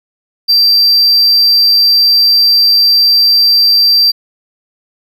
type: tone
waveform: triangle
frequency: 4699 Hz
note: D8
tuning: in tune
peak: -4 dBFS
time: 0.48-4.12 s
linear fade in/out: 20 ms
effects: none